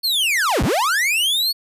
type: linear two-way sweep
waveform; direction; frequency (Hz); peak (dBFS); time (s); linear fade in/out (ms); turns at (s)
45% pulse; down then up; 4466 to 33.05 to 4466; -16; 0.03-1.53; 20; 0.63
effects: resampled to 32000 Hz